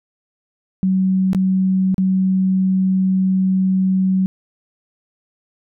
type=tone with dropouts; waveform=sine; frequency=188.5 Hz; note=F#3; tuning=32 cents sharp; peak=-13 dBFS; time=0.83-4.26 s; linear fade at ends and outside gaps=0 ms; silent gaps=1.332-1.348 / 1.944-1.981 s; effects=none